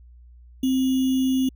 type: tone with sample-and-hold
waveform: sine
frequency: 261.6 Hz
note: C4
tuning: in tune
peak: -18 dBFS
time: 0.63-1.49 s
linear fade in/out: 5 ms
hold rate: 3150 Hz
effects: added 60 Hz sine -45 dBFS peak until 1.55 s